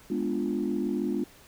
sine chord, G# diminished seventh, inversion none, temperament equal, 207.7 / 246.9 / 293.7 / 349.2 Hz, G#3 / B3 / D4 / F4, 0 / 0 / 0 / 0 cents, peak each -31 dBFS, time 0.1-1.24 s, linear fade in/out 5 ms, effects tanh soft clip ceiling -18 dBFS + pink hiss -54 dBFS RMS until 1.47 s

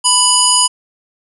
harmonic tone with a mistuned harmonic, 987.8 Hz, B5, in tune, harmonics 1 / 3 / 5 / 7 / 9 / 10, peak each -16 / -16 / -16 / -16 / -16 / -16 dBFS, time 0.04-0.68 s, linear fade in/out 20 ms, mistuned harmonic 10, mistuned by +37 cents, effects none

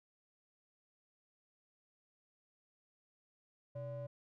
triangle ring-modulated tone, 223.7 Hz, A3, 29 cents sharp, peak -36 dBFS, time 3.75-4.07 s, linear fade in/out 10 ms, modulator 351 Hz, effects none

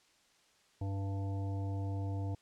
harmonic tone, 98 Hz, G2, in tune, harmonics 1 / 3 / 5 / 7 / 9, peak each -34 / -44 / -50 / -50 / -53 dBFS, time 0.81-2.35 s, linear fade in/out 5 ms, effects white hiss -68 dBFS RMS until 2.41 s + low-pass 7000 Hz 12 dB/octave

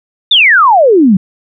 sine exponential sweep, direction down, 3729 to 177 Hz, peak -3 dBFS, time 0.31-1.17 s, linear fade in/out 5 ms, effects none

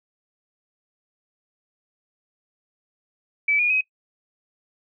sine tone with pitch steps, 2303 / 2437 / 2532 Hz, D7 / D#7 / D#7, -34 / -37 / +30 cents, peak -17 dBFS, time 3.48-3.81 s, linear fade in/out 5 ms, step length 110 ms, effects noise-tail reverb RT60 0.1 s tail -22 dB re dry

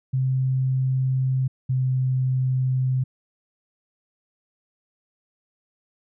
sine tone pair in turn, 130.81 / 129.46 Hz, C3 / C3, 0 / -18 cents, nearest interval unison, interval 18 cents, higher first, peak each -19 dBFS, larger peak neither, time 0.13-1.48 / 1.69-3.04 s, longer neither, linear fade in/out 10 ms, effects none

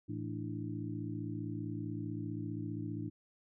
harmonic tone with a mistuned harmonic, 55 Hz, A1, in tune, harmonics 2 / 3 / 4 / 5 / 6, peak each -41 / -44 / -47 / -42 / -46 dBFS, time 0.08-3.1 s, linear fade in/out 20 ms, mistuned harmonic 5, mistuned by +120 cents, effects none

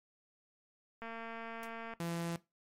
click train, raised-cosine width 0.5 ms, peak -30 dBFS, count 210, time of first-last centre 1.02-1.937 s, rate 228 Hz
white noise with exponential decay, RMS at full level -49 dBFS, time 1.63-1.71 s, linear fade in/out 1 ms, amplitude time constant 17 ms
sawtooth tone, 169.1 Hz, E3, 44 cents sharp, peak -32 dBFS, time 2-2.36 s, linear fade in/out 2 ms
effects noise-tail reverb RT60 0.2 s tail -17 dB re dry + MP3 64 kbps

